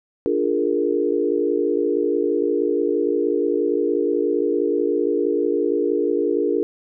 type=chord; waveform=sine; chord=Bb dominant seventh; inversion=first; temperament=equal; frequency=293.7 / 349.2 / 415.3 / 466.2 Hz; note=D4 / F4 / Ab4 / Bb4; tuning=0 / 0 / 0 / 0 cents; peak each=-24 / -23 / -22 / -23 dBFS; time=0.26-6.63 s; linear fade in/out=0 ms; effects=none